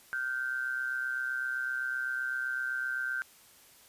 sine tone pair together, 1418.2 / 1546 Hz, F6 / G6, +26 / -24 cents, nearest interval minor second, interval 150 cents, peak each -36 / -32 dBFS, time 0.13-3.22 s, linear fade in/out 0 ms, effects white hiss -58 dBFS RMS until 3.88 s + resampled to 32000 Hz

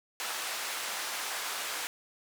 pink band-pass noise, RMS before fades -36 dBFS, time 0.2-1.87 s, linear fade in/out 0 ms, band 890 to 13000 Hz, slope 12 dB/octave, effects none

